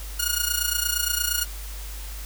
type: tone with amplitude modulation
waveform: 5% pulse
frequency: 1438 Hz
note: F#6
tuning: 50 cents flat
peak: -8 dBFS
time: 0.19-1.45 s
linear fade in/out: 10 ms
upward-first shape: sine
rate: 28.6 Hz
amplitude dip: 75%
effects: added 50 Hz sine -33 dBFS peak until 2.25 s + white hiss -41 dBFS RMS until 2.25 s